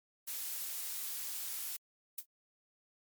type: noise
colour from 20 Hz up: blue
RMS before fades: -40 dBFS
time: 0.27-1.77 s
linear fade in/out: 10 ms
type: noise with exponential decay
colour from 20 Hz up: violet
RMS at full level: -33 dBFS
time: 2.18-2.26 s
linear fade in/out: 5 ms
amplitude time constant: 16 ms
effects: MP3 96 kbps

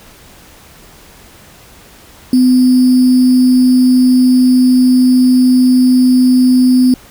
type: tone with sample-and-hold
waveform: sine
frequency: 253.3 Hz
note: B3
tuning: 44 cents sharp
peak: -5 dBFS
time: 2.33-6.94 s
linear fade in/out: 2 ms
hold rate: 4900 Hz
effects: pink hiss -40 dBFS RMS until 7.1 s

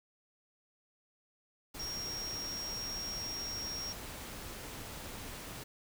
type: tone in noise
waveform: sine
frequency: 5588 Hz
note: F8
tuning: in tune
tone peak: -38 dBFS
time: 1.79-3.93 s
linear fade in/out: 10 ms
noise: pink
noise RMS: -45 dBFS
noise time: 1.74-5.64 s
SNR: +4 dB
effects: none

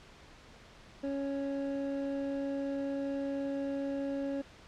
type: tone pair together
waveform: triangle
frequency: 277.2 / 554.4 Hz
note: C#4 / C#5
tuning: 0 / 0 cents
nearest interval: octave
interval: 1200 cents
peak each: -32 / -35 dBFS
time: 1.03-4.42 s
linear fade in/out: 10 ms
effects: pink hiss -55 dBFS RMS until 4.67 s + low-pass 5000 Hz 12 dB/octave

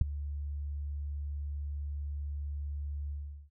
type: tone with ADSR envelope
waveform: sine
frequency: 72.3 Hz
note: D2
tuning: 27 cents flat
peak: -15 dBFS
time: 0.01-3.5 s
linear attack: 4 ms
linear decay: 10 ms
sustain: -19 dB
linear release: 400 ms
effects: tanh soft clip ceiling -11 dBFS

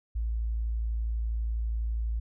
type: tone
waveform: sine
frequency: 56.1 Hz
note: A1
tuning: 34 cents sharp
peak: -27 dBFS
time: 0.15-2.2 s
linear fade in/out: 10 ms
effects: none

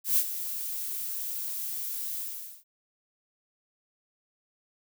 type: noise with ADSR envelope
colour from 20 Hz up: violet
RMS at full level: -22 dBFS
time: 0.04-2.64 s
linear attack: 130 ms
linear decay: 66 ms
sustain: -12 dB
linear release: 480 ms
effects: none

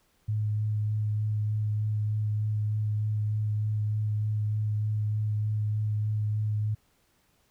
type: tone with vibrato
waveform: sine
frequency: 106.4 Hz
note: G#2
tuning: 42 cents sharp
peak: -25 dBFS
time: 0.28-6.75 s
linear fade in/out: 10 ms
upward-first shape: sine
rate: 3.3 Hz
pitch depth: 12 cents each way
effects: pink hiss -68 dBFS RMS until 7.5 s

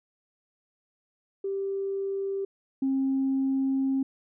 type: tone pair in turn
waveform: sine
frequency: 392 / 268.3 Hz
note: G4 / C4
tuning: 0 / +44 cents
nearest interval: perfect fifth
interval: 656 cents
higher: first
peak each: -27 / -22 dBFS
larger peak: second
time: 1.44-2.45 / 2.82-4.03 s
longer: second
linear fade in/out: 5 ms
effects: tanh soft clip ceiling -19 dBFS

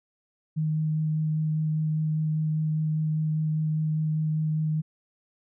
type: tone with vibrato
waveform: sine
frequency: 155.56 Hz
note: D#3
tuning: in tune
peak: -23 dBFS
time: 0.56-4.82 s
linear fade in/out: 20 ms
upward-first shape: sine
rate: 5 Hz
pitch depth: 9 cents each way
effects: none

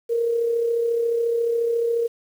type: tone with amplitude modulation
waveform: sine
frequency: 466.2 Hz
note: A#4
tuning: in tune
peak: -17 dBFS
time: 0.09-2.08 s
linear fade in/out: 20 ms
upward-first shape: sine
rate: 34.2 Hz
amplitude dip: 40%
effects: 8-bit

